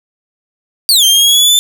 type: exponential two-way sweep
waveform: sawtooth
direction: down then up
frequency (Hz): 4740 to 3136 to 3554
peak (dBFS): -3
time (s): 0.89-1.59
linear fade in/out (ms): 0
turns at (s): 1.04
effects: none